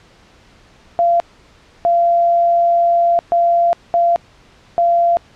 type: tone bursts at uneven times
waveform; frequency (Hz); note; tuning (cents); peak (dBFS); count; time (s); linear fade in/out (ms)
sine; 687; F5; -29; -10; 5; 0.99-1.2 / 1.85-3.19 / 3.32-3.73 / 3.94-4.16 / 4.78-5.17; 0
effects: pink hiss -48 dBFS RMS until 5.35 s + low-pass 5000 Hz 12 dB/octave